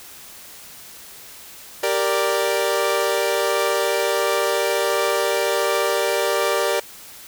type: chord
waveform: sawtooth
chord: G minor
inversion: none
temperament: equal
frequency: 392 / 466.2 / 587.3 Hz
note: G4 / Bb4 / D5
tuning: 0 / 0 / 0 cents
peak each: -20 / -19 / -18 dBFS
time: 1.83-6.8 s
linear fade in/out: 5 ms
effects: white hiss -41 dBFS RMS until 7.27 s